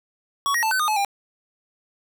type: tone with pitch steps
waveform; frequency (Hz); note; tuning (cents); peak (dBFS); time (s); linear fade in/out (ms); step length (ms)
square; 1121 / 1888 / 882 / 1520 / 1227 / 858 / 800; C#6 / A#6 / A5 / F#6 / D#6 / A5 / G5; +19 / +22 / +4 / +46 / -25 / -44 / +35; -20; 0.46-1.048; 0; 84
effects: none